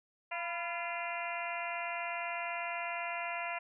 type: harmonic tone with a mistuned harmonic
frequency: 344 Hz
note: F4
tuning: 26 cents flat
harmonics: 2 / 3 / 4 / 5 / 6 / 7 / 8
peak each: -40 / -42 / -45 / -47 / -43 / -43 / -44 dBFS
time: 0.31-3.59 s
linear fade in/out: 10 ms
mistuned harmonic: 3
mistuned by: -64 cents
effects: none